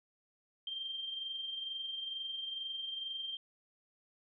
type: tone with amplitude modulation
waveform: sine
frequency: 3166 Hz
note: G7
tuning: 17 cents sharp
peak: -36 dBFS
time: 0.67-3.37 s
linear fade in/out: 2 ms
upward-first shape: sine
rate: 22.2 Hz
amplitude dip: 45%
effects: none